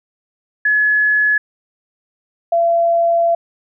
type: tone pair in turn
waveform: sine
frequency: 1701 / 678 Hz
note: G#6 / E5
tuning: +41 / +49 cents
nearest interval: octave + major third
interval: 1592 cents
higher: first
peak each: -11 dBFS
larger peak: neither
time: 0.65-1.38 / 2.52-3.35 s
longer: second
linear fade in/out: 5 ms
effects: none